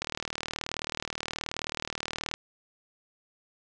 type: click train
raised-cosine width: 0.2 ms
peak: -14 dBFS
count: 91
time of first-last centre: 0.02-2.34 s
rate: 38.8 Hz
effects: resampled to 22050 Hz + 9-bit